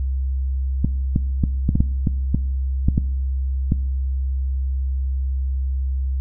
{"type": "clicks", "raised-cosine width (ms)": 5, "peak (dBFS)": -4, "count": 11, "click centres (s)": [0.846, 1.161, 1.438, 1.691, 1.755, 1.805, 2.072, 2.346, 2.885, 2.979, 3.721], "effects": ["noise-tail reverb RT60 0.8 s tail -19 dB re dry", "added 66 Hz sine -19 dBFS peak until 6.2 s"]}